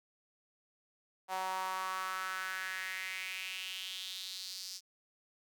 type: tone with high-pass filter sweep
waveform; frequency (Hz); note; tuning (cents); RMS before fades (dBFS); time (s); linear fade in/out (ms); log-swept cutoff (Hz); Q
sawtooth; 187.6; F#3; +24; -40; 1.28-4.81; 50; 800 to 5200; 4
effects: none